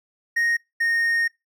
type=tone pair in turn; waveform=triangle; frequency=1864 / 1850.1 Hz; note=A#6 / A#6; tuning=-1 / -14 cents; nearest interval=unison; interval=13 cents; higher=first; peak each=-17 dBFS; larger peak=neither; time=0.36-0.57 / 0.8-1.28 s; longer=second; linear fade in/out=10 ms; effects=noise-tail reverb RT60 0.2 s tail -23 dB re dry